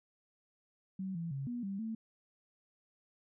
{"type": "tone with pitch steps", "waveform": "sine", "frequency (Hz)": [190.1, 167.5, 137, 241.6, 196.2, 222.8], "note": ["F#3", "E3", "C#3", "B3", "G3", "A3"], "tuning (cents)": [47, 28, -20, -38, 2, 22], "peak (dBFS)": -36, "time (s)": [0.99, 1.95], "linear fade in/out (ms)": 5, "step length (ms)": 160, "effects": []}